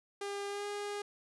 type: tone with pitch glide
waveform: sawtooth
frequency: 402.2 to 409.7 Hz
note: G4 to G#4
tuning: +44 to -24 cents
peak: -33 dBFS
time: 0.21-1.02 s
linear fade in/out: 5 ms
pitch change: +32 cents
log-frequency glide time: 0.48-0.66 s
effects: resampled to 24000 Hz